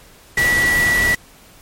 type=tone in noise; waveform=sine; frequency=1948 Hz; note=B6; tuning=24 cents flat; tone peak=-13 dBFS; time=0.37-1.15 s; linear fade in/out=5 ms; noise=pink; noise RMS=-23 dBFS; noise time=0.37-1.15 s; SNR=+7 dB; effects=pink hiss -46 dBFS RMS until 1.61 s + MP3 64 kbps

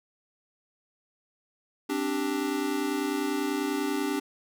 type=chord; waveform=square; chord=C suspended second; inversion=none; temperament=equal with one note detuned; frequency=263.6 / 293.7 / 392 Hz; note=C4 / D4 / G4; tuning=+13 / 0 / 0 cents; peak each=-34 / -30 / -33 dBFS; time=1.89-4.2 s; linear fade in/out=10 ms; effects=none

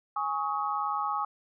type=chord; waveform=sine; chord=Ab suspended fourth; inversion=none; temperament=equal with one note detuned; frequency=830.6 / 1108.7 / 1266.3 Hz; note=Ab5 / Db6 / Eb6; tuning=0 / 0 / +30 cents; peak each=-32 dBFS; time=0.16-1.25 s; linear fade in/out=5 ms; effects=none

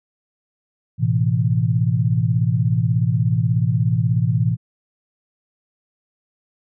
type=chord; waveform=sine; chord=A suspended second; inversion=none; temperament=equal with one note detuned; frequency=110 / 126.58 / 164.81 Hz; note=A2 / B2 / E3; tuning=0 / +43 / 0 cents; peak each=-19 / -19 / -21 dBFS; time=0.98-4.57 s; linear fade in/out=50 ms; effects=none

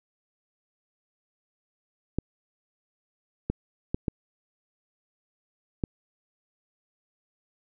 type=clicks; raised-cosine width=3 ms; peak=-13 dBFS; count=5; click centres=2.186 / 3.5 / 3.945 / 4.082 / 5.838 s; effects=none

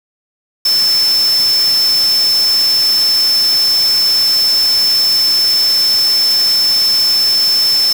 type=tone in noise; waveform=sine; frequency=5290 Hz; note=E8; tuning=5 cents sharp; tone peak=-9 dBFS; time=0.65-7.93 s; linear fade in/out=5 ms; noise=white; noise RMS=-23 dBFS; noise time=0.65-7.93 s; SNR=+11 dB; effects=none

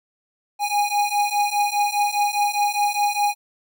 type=beating tone pair; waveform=square; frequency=820 / 824.9 Hz; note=G#5 / G#5; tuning=-22 / -12 cents; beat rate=4.9 Hz; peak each=-23 / -22 dBFS; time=0.59-3.35 s; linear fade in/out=50 ms; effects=none

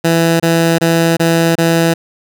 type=tone bursts; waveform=15% pulse; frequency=166 Hz; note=E3; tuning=12 cents sharp; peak=-3 dBFS; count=5; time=0.04-1.94 s; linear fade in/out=10 ms; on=360 ms; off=25 ms; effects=none

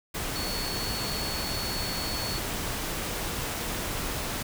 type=tone in noise; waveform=sine; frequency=4414 Hz; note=C#8; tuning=8 cents flat; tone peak=-34 dBFS; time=0.35-2.39 s; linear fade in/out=10 ms; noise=pink; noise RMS=-32 dBFS; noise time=0.14-4.43 s; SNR=-5 dB; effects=none

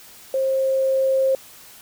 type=tone with level ramp; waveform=sine; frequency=532 Hz; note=C5; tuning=29 cents sharp; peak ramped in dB=-18 to -15 dBFS; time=0.34-1.35 s; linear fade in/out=2 ms; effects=white hiss -45 dBFS RMS until 1.81 s

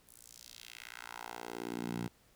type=tone with high-pass filter sweep; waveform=10% pulse; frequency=58.8 Hz; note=A#1; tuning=16 cents sharp; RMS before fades=-44 dBFS; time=0.07-2.08 s; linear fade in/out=5 ms; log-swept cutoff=11000 to 130 Hz; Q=1.6; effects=pink hiss -67 dBFS RMS until 2.35 s

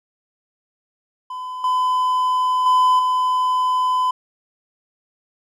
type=tone with level steps; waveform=triangle; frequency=1011 Hz; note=B5; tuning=40 cents sharp; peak=-25 / -14 / -10 / -14 dBFS; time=1.3-4.11 s; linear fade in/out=5 ms; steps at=1.64 / 2.66 / 2.99 s; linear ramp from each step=2 ms; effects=none

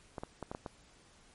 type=clicks; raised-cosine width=1 ms; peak=-25 dBFS; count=6; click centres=0.182 / 0.235 / 0.427 / 0.515 / 0.549 / 0.662 s; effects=pink hiss -62 dBFS RMS until 1.34 s + MP3 48 kbps

